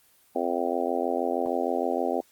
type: harmonic tone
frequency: 86.4 Hz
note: F2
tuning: 18 cents flat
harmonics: 3 / 4 / 5 / 6 / 7 / 8 / 9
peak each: -32 / -32 / -32 / -32 / -32 / -32 / -32 dBFS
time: 0.35-2.21 s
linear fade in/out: 10 ms
effects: white hiss -61 dBFS RMS until 2.31 s + Opus 24 kbps